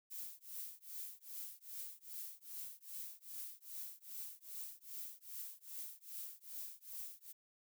violet noise with tremolo, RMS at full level -45 dBFS, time 0.1-7.33 s, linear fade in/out 20 ms, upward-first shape triangle, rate 2.5 Hz, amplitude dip 100%, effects none

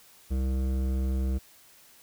sine tone with hard clipping, 65.41 Hz, C2, in tune, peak -27 dBFS, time 0.3-1.39 s, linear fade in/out 20 ms, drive 13 dB, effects white hiss -56 dBFS RMS until 2.02 s

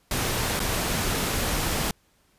pink noise with dropouts, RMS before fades -26 dBFS, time 0.11-1.91 s, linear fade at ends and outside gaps 2 ms, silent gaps 0.594-0.601 s, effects pink hiss -64 dBFS RMS until 2.38 s + resampled to 32000 Hz

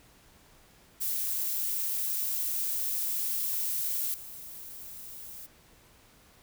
violet noise with level steps, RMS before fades -31 / -44 dBFS, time 1-5.47 s, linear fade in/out 20 ms, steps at 4.14 s, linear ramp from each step 2 ms, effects pink hiss -59 dBFS RMS until 6.42 s

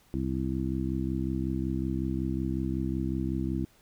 harmonic tone, 65.41 Hz, C2, in tune, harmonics 1 / 2 / 3 / 4 / 5, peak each -34 / -34 / -34 / -34 / -34 dBFS, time 0.14-3.65 s, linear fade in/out 0 ms, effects pink hiss -62 dBFS RMS until 3.81 s

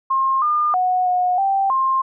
sine tone with pitch steps, 1067 / 1209 / 734 / 725 / 782 / 1059 Hz, C6 / D6 / F#5 / F#5 / G5 / C6, +34 / +50 / -14 / -35 / -4 / +21 cents, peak -15 dBFS, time 0.1-2.02 s, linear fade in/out 10 ms, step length 320 ms, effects none

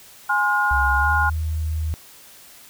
sine chord, F minor, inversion first, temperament equal with one note detuned, 830.6 / 1046.5 / 1427.9 Hz, Ab5 / C6 / F6, 0 / 0 / +38 cents, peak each -22 / -24 / -19 dBFS, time 0.29-1.3 s, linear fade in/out 10 ms
sine tone with pitch glide, 69 to 78.8 Hz, C#2 to D#2, -7 to +23 cents, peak -21 dBFS, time 0.71-1.94 s, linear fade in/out 0 ms, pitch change +230 cents, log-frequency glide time 0.96-1.11 s
effects white hiss -46 dBFS RMS until 2.69 s

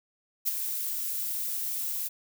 violet noise with ADSR envelope, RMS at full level -25 dBFS, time 0.45-2.09 s, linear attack 28 ms, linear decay 20 ms, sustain -7 dB, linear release 22 ms, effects none

